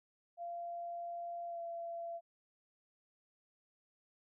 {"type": "tone with pitch glide", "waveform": "sine", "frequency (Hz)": [689, 678.7], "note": ["F5", "F5"], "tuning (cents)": [-24, -50], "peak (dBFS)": -40, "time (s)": [0.37, 2.21], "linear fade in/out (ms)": 50, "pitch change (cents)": -26, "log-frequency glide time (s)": [1.47, 1.6], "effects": []}